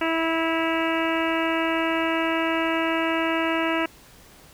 harmonic tone with a mistuned harmonic, 326.8 Hz, E4, 15 cents flat, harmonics 1 / 2 / 3 / 4 / 5 / 6 / 7 / 8 / 9, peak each -25 / -28 / -30 / -31 / -32 / -33 / -33 / -34 / -35 dBFS, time 0.01-3.86 s, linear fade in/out 5 ms, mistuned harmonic 9, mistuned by -57 cents, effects pink hiss -50 dBFS RMS until 4.53 s

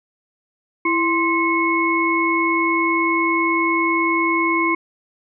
sine tone cluster, 332 / 1050 / 2190 Hz, E4 / C6 / C#7, +12 / +6 / -22 cents, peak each -20 dBFS, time 0.85-4.75 s, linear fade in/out 5 ms, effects none

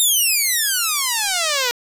5% pulse exponential sweep, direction down, 3735 to 470.8 Hz, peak -6 dBFS, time 0-1.71 s, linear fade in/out 0 ms, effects resampled to 32000 Hz + 7-bit

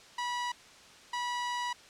sawtooth tone pair in turn, 974 / 974 Hz, B5 / B5, -24 / -24 cents, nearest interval unison, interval 0 cents, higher neither, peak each -28 dBFS, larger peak neither, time 0.18-0.52 / 1.13-1.73 s, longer second, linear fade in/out 5 ms, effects white hiss -54 dBFS RMS until 1.89 s + low-pass 6000 Hz 12 dB/octave

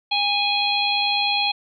harmonic tone with a mistuned harmonic, 830.6 Hz, G#5, in tune, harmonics 1 / 3 / 4 / 5, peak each -24 / -24 / -24 / -24 dBFS, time 0.11-1.52 s, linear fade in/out 10 ms, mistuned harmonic 1, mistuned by -33 cents, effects none

